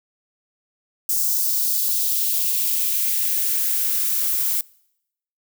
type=noise with high-pass filter sweep; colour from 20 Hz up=violet; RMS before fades=-21 dBFS; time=1.09-4.61 s; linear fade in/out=2 ms; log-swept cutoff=6000 to 920 Hz; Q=1.6; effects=noise-tail reverb RT60 0.8 s tail -25 dB re dry